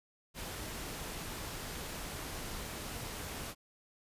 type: noise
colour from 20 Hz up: pink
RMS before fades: -42 dBFS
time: 0.34-3.55 s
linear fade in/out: 50 ms
effects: resampled to 32000 Hz